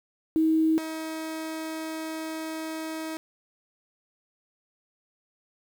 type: tone pair in turn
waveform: sine / sawtooth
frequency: 318.5 / 318.5 Hz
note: D#4 / D#4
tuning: +41 / +41 cents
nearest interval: unison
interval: 0 cents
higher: neither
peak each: -19 / -28 dBFS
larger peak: first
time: 0.36-0.78 / 0.78-3.17 s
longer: second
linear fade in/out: 0 ms
effects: 8-bit